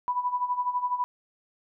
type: tone with tremolo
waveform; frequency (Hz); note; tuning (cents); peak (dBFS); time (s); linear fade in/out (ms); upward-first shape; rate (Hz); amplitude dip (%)
sine; 987.8; B5; 0; -22; 0.08-1.04; 0; sine; 12; 75
effects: none